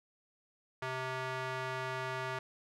square tone with band-pass filter, 130 Hz, C3, 11 cents flat, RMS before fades -38 dBFS, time 0.82-2.39 s, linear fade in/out 5 ms, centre 1400 Hz, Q 0.9, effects none

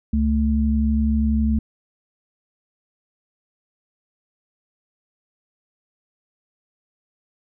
sine tone pair together, 69.3 / 220 Hz, C#2 / A3, 0 / 0 cents, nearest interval octave + minor sixth, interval 2000 cents, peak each -19 dBFS, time 0.13-1.59 s, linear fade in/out 5 ms, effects none

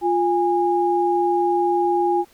sine tone pair together, 350.6 / 821 Hz, F4 / G#5, +7 / -20 cents, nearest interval octave + minor third, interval 1473 cents, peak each -19 dBFS, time 0.01-2.25 s, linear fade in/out 50 ms, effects pink hiss -54 dBFS RMS until 2.33 s

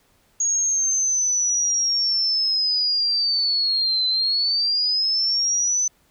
sine linear two-way sweep, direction down then up, 6645 to 4033 to 6100 Hz, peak -18 dBFS, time 0.4-5.88 s, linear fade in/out 5 ms, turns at 4.07 s, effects pink hiss -61 dBFS RMS until 6.1 s

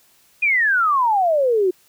sine exponential sweep, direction down, 2489 to 353.5 Hz, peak -14 dBFS, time 0.42-1.71 s, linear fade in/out 10 ms, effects white hiss -56 dBFS RMS until 1.88 s

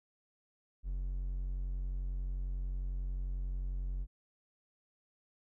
triangle tone, 45.59 Hz, F#1, 25 cents flat, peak -32 dBFS, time 0.83-4.07 s, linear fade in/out 50 ms, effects none

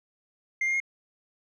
sine tone with pitch steps, 2100 / 2121 / 2142 Hz, C7 / C7 / C7, +6 / +23 / +40 cents, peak -21 dBFS, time 0.61-0.802 s, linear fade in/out 5 ms, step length 64 ms, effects tanh soft clip ceiling -23 dBFS

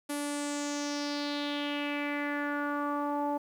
sawtooth tone with low-pass filter sweep, 290 Hz, D4, 22 cents flat, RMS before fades -33 dBFS, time 0.09-3.38 s, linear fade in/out 10 ms, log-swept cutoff 11000 to 800 Hz, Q 3.9, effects 10-bit

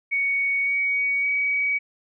sine tone with pitch steps, 2232 / 2249 / 2266 Hz, C#7 / C#7 / C#7, +11 / +24 / +37 cents, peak -20 dBFS, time 0.11-1.79 s, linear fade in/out 20 ms, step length 560 ms, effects none

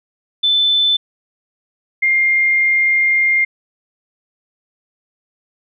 sine tone pair in turn, 3520 / 2114 Hz, A7 / C7, 0 / +17 cents, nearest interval major sixth, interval 883 cents, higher first, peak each -11 dBFS, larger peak neither, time 0.43-0.97 / 2.02-3.45 s, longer second, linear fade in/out 10 ms, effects none

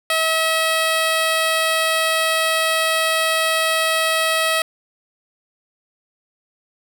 10% pulse tone, 644 Hz, E5, 41 cents flat, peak -8 dBFS, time 0.1-4.62 s, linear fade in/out 2 ms, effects none

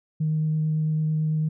sine tone with vibrato, 155.56 Hz, D#3, in tune, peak -20 dBFS, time 0.2-1.49 s, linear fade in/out 10 ms, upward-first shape triangle, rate 9 Hz, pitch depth 10 cents each way, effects tanh soft clip ceiling -16 dBFS

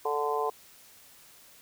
harmonic tone, 146.83 Hz, D3, in tune, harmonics 3 / 4 / 5 / 6 / 7, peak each -30 / -40 / -33 / -35 / -32 dBFS, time 0.05-0.5 s, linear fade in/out 5 ms, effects white hiss -55 dBFS RMS until 1.61 s

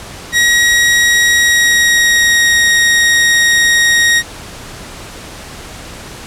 sawtooth tone with pitch glide, 1900 to 1877.1 Hz, A#6 to A#6, +33 to +12 cents, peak -4 dBFS, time 0.32-4.23 s, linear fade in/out 50 ms, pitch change -21 cents, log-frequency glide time 1.37-2.63 s, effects pink hiss -30 dBFS RMS until 6.26 s + low-pass 10000 Hz 12 dB/octave

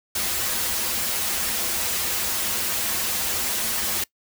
white noise with comb filter, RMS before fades -25 dBFS, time 0.15-4.04 s, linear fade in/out 5 ms, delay 6.9 ms, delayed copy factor -0.95, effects noise-tail reverb RT60 0.1 s tail -22 dB re dry

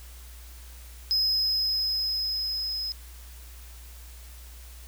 triangle tone with level ramp, 5090 Hz, D#8, 39 cents sharp, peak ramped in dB -20 to -28 dBFS, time 1.11-2.92 s, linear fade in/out 0 ms, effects added 60 Hz sine -43 dBFS peak until 4.87 s + white hiss -51 dBFS RMS until 4.87 s

